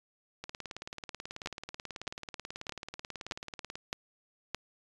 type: two click trains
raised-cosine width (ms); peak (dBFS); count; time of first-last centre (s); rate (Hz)
0.2; -16 / -23; 6 / 62; 1.46-4.546 / 0.44-3.755; 1.62 / 18.4
effects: resampled to 24000 Hz